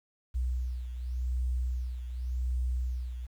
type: beating tone pair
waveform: sine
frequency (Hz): 62 / 62.88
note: B1 / B1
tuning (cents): +7 / +32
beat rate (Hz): 0.88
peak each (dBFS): -30 / -37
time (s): 0.34-3.27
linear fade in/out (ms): 20
effects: 10-bit